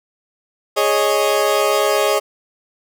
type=chord; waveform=30% pulse; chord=Ab suspended fourth; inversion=none; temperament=equal; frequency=415.3 / 554.4 / 622.3 Hz; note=Ab4 / Db5 / Eb5; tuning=0 / 0 / 0 cents; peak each=-16 dBFS; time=0.76-2.2 s; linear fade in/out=20 ms; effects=none